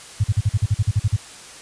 sine tone bursts, 104.2 Hz, G#2, 6 cents sharp, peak -13 dBFS, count 12, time 0.2-1.165 s, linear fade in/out 10 ms, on 41 ms, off 43 ms, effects white hiss -40 dBFS RMS until 1.61 s + resampled to 22050 Hz

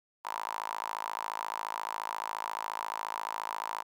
sawtooth tone with high-pass filter, 54.3 Hz, A1, 22 cents flat, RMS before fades -37 dBFS, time 0.24-3.83 s, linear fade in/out 20 ms, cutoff 950 Hz, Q 7.1, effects none

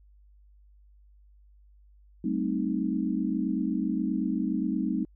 sine chord, A half-diminished seventh, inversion third, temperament equal with one note detuned, 192.3 / 220 / 261.6 / 311.1 Hz, G3 / A3 / C4 / Eb4, -33 / 0 / 0 / 0 cents, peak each -31 dBFS, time 2.24-5.05 s, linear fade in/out 5 ms, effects added 50 Hz sine -54 dBFS peak until 5.15 s

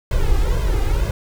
brown noise with flanger, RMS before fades -17 dBFS, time 0.11-1.11 s, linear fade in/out 2 ms, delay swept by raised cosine 1.9 to 2.47 ms, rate 2.1 Hz, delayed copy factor +0.95, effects none

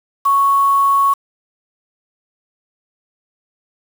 sine tone with quantisation, 1108.7 Hz, C#6, in tune, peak -10 dBFS, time 0.25-1.14 s, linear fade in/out 10 ms, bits 5, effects none

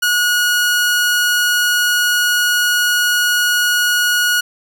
sawtooth tone, 1452 Hz, F#6, 33 cents flat, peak -9 dBFS, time 0.02-4.41 s, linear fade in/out 10 ms, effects none

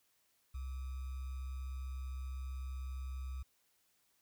sine tone with sample-and-hold, 65.41 Hz, C2, in tune, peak -39 dBFS, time 0.54-3.43 s, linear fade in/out 10 ms, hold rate 1225 Hz, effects white hiss -75 dBFS RMS until 4.21 s

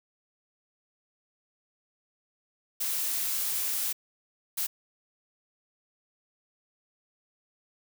blue noise bursts at uneven times, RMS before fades -30 dBFS, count 2, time 2.8-3.93 / 4.57-4.67 s, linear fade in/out 10 ms, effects none

